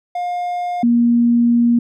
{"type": "tone pair in turn", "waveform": ["triangle", "sine"], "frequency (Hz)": [710, 236.9], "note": ["F5", "A#3"], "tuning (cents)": [28, 28], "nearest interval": "octave + perfect fifth", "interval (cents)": 1900, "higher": "first", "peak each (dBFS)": [-17, -10], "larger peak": "second", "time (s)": [[0.15, 0.83], [0.83, 1.79]], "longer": "second", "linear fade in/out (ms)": 5, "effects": []}